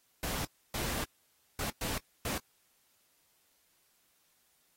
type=noise bursts at uneven times; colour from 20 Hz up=pink; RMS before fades=-36 dBFS; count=5; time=0.23-0.45 / 0.74-1.04 / 1.59-1.7 / 1.81-1.98 / 2.25-2.38 s; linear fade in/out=2 ms; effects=white hiss -71 dBFS RMS until 4.76 s + AAC 48 kbps